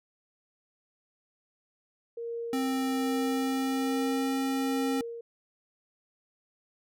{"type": "tone with tremolo", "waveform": "sine", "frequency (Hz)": 466.2, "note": "A#4", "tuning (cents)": 0, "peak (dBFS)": -32, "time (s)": [2.17, 5.21], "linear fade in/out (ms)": 5, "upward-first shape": "sine", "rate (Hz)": 1.2, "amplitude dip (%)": 60}
{"type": "tone with pitch glide", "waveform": "square", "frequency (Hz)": [263.6, 268.1], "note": ["C4", "C4"], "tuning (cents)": [13, 42], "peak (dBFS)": -28, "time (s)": [2.53, 5.01], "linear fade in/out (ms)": 2, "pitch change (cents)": 29, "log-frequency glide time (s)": [2.98, 4.38]}
{"effects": []}